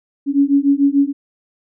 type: beating tone pair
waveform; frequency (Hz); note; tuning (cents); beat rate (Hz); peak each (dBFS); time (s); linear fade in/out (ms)
sine; 277.2 / 284; C#4 / C#4; 0 / +42; 6.8; -14; 0.26-1.13; 50
effects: none